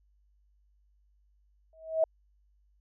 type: tone with exponential growth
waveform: sine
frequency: 642 Hz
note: E5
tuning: 46 cents flat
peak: -19 dBFS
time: 1.73-2.04 s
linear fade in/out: 2 ms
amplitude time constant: 66 ms
effects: added 50 Hz sine -64 dBFS peak until 2.8 s